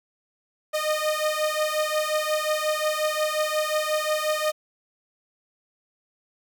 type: beating tone pair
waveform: sawtooth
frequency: 611 / 616.6 Hz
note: D#5 / D#5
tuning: -32 / -16 cents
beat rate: 5.6 Hz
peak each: -22 dBFS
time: 0.73-4.52 s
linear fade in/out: 20 ms
effects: none